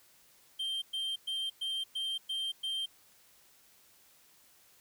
triangle tone bursts, 3155 Hz, G7, 10 cents sharp, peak -31 dBFS, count 7, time 0.59-2.86 s, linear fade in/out 10 ms, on 230 ms, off 110 ms, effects white hiss -63 dBFS RMS until 4.8 s

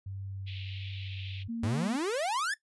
sine tone with vibrato, 96.8 Hz, G2, 21 cents flat, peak -37 dBFS, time 0.06-1.48 s, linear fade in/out 5 ms, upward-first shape triangle, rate 1.5 Hz, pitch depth 12 cents each way
white band-pass noise, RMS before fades -47 dBFS, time 0.46-1.44 s, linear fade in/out 20 ms, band 2300 to 3700 Hz, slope 48 dB/octave
sine tone, 230.6 Hz, A#3, 19 cents flat, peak -32 dBFS, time 1.48-1.97 s, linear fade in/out 20 ms
45% pulse exponential sweep, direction up, 92.5 to 1800 Hz, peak -29 dBFS, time 1.63-2.54 s, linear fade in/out 5 ms
effects noise-tail reverb RT60 0.1 s tail -17 dB re dry + resampled to 24000 Hz

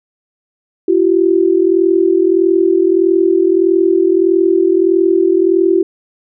sine tone pair together, 339.8 / 381.4 Hz, F4 / G4, -47 / -47 cents, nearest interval major second, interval 200 cents, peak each -11 dBFS, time 0.88-5.83 s, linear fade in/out 5 ms, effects none

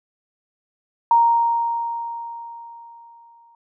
sine tone with exponential decay, 932.3 Hz, A#5, in tune, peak -10 dBFS, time 1.11-3.55 s, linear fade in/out 2 ms, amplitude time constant 530 ms, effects none

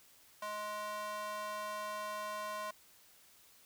square tone with high-pass filter, 210 Hz, G#3, 19 cents sharp, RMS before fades -41 dBFS, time 0.42-2.71 s, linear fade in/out 5 ms, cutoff 850 Hz, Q 8.2, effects white hiss -63 dBFS RMS until 3.65 s

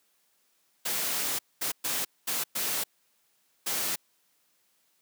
white noise bursts at uneven times, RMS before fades -30 dBFS, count 6, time 0.85-1.39 / 1.61-1.72 / 1.84-2.05 / 2.27-2.44 / 2.55-2.84 / 3.66-3.96 s, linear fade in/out 10 ms, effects white hiss -70 dBFS RMS until 5.01 s + high-pass 150 Hz 12 dB/octave

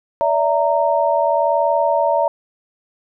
sine tone cluster, 578 / 659 / 926 Hz, D5 / E5 / A#5, -28 / -1 / -12 cents, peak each -18 dBFS, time 0.21-2.28 s, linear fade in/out 0 ms, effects none

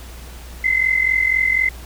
sine tone pair together, 2046 / 2090 Hz, C7 / C7, -39 / -2 cents, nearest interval unison, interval 37 cents, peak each -16 / -19 dBFS, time 0.64-1.69 s, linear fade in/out 5 ms, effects added 60 Hz sine -34 dBFS peak until 1.85 s + pink hiss -41 dBFS RMS until 1.85 s

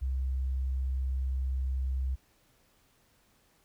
sine tone, 65.41 Hz, C2, in tune, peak -28 dBFS, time 0.01-2.16 s, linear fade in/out 20 ms, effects pink hiss -67 dBFS RMS until 3.64 s

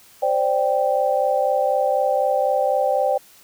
sine chord, C suspended second, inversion none, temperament equal, 523.3 / 587.3 / 784 Hz, C5 / D5 / G5, 0 / 0 / 0 cents, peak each -21 dBFS, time 0.22-3.18 s, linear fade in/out 10 ms, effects white hiss -50 dBFS RMS until 3.43 s

